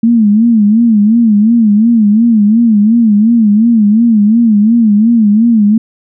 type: tone with vibrato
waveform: sine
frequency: 220 Hz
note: A3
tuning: in tune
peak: -4 dBFS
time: 0.03-5.78 s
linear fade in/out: 5 ms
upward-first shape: sine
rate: 2.8 Hz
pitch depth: 130 cents each way
effects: none